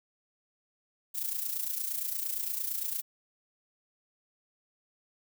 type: noise with amplitude modulation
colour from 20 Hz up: violet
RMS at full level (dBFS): -31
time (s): 1.14-3.02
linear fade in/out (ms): 20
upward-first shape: sine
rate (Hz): 28.7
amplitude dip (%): 65
effects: none